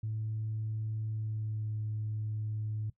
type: tone with pitch glide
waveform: sine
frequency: 109.2 to 107.63 Hz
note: A2 to A2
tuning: -13 to -38 cents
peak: -32 dBFS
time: 0.03-2.9 s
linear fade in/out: 5 ms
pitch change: -25 cents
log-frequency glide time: 1.09-1.72 s
effects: noise-tail reverb RT60 0.1 s tail -18 dB re dry + tanh soft clip ceiling -28 dBFS